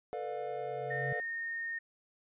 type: chord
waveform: triangle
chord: B half-diminished seventh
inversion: third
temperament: just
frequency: 444.5 / 493.9 / 592.7 / 711.2 Hz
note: A4 / B4 / D5 / F5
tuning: +18 / 0 / +16 / +31 cents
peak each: -39 / -40 / -41 / -38 dBFS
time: 0.13-1.2 s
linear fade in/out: 0 ms
type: tone with exponential growth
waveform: sine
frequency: 135 Hz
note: C#3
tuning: 45 cents flat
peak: -34 dBFS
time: 0.16-1.13 s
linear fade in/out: 5 ms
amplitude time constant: 210 ms
type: tone with pitch glide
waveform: sine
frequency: 1826 to 1838.7 Hz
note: A#6 to A#6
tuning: -36 to -24 cents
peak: -35 dBFS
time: 0.9-1.79 s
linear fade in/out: 10 ms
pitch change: +12 cents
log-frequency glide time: 1.03-1.17 s
effects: resampled to 8000 Hz